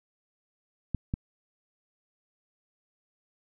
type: clicks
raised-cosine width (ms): 5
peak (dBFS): -16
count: 2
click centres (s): 0.947 / 1.139
effects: none